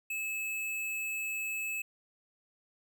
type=tone; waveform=square; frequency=2599 Hz; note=E7; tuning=25 cents flat; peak=-34 dBFS; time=0.1-1.82 s; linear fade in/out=5 ms; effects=none